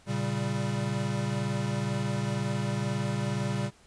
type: chord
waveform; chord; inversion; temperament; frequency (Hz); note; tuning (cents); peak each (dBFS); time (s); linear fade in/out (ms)
square; G diminished; first; equal; 116.54 / 138.59 / 196; Bb2 / Db3 / G3; 0 / 0 / 0; -33; 0.06-3.71; 50
effects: pink hiss -59 dBFS RMS until 3.86 s + resampled to 22050 Hz